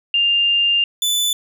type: tone pair in turn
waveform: sine / sawtooth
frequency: 2800 / 3494 Hz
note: F7 / A7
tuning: +4 / -13 cents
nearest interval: major third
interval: 383 cents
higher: second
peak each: -13 dBFS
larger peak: neither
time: 0.14-0.84 / 1.02-1.33 s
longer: first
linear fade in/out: 2 ms
effects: none